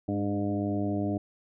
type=harmonic tone with a mistuned harmonic; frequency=101.9 Hz; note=G#2; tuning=32 cents flat; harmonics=1 / 2 / 3 / 4 / 5 / 6 / 7; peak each=-33 / -32 / -30 / -39 / -44 / -37 / -40 dBFS; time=0.08-1.18 s; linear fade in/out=5 ms; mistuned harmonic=3; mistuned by=-31 cents; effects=none